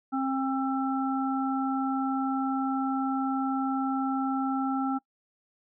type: harmonic tone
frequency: 266.8 Hz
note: C4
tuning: 34 cents sharp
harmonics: 1 / 3 / 5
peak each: -27 / -32 / -34 dBFS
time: 0.12-4.99 s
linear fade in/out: 20 ms
effects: noise-tail reverb RT60 0.1 s tail -22 dB re dry